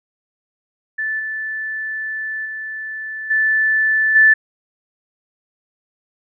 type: tone with level steps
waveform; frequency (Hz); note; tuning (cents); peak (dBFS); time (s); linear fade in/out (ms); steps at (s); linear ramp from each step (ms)
sine; 1753; A6; -7; -19 / -22 / -25 / -13 / -7; 0.98-4.34; 10; 1.19 / 2.45 / 3.3 / 4.15; 10
effects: none